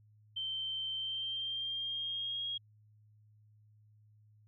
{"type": "tone with pitch glide", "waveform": "sine", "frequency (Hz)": [3114, 3276], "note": ["G7", "G#7"], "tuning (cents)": [-12, -24], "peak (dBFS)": -35, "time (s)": [0.36, 2.58], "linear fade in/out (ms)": 10, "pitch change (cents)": 88, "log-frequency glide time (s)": [0.96, 2.46], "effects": ["added 106 Hz sine -61 dBFS peak until 4.47 s"]}